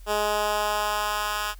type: tone with high-pass filter sweep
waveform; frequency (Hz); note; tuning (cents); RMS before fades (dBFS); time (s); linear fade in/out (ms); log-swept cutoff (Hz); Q
10% pulse; 209.3; G#3; +14; -26; 0.06-1.55; 50; 440 to 1400; 1.2
effects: added 43 Hz sine -41 dBFS peak until 1.59 s + white hiss -57 dBFS RMS until 1.59 s